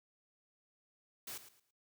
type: noise with echo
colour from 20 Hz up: white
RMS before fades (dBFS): -45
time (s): 1.27-1.38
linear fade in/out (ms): 5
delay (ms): 110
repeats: 3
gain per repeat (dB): -12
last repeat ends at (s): 1.71
effects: noise-tail reverb RT60 0.3 s tail -21 dB re dry + high-pass 80 Hz 12 dB/octave